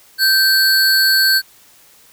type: tone pair together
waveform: square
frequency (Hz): 1560 / 4415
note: G6 / C#8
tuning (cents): -9 / -8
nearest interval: octave + tritone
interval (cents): 1801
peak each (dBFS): -14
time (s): 0.18-1.42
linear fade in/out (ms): 50
effects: white hiss -48 dBFS RMS until 2.12 s